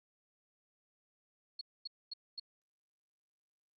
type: tone bursts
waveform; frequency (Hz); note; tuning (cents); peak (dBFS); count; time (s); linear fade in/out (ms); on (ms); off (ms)
sine; 4329; C#8; -42; -39; 4; 1.59-2.398; 5; 22; 240
effects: Opus 48 kbps